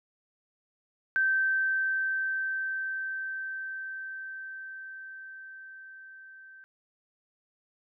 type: tone with level ramp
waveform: sine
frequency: 1553 Hz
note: G6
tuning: 17 cents flat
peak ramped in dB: -22 to -48 dBFS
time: 1.16-6.64 s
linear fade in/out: 0 ms
effects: none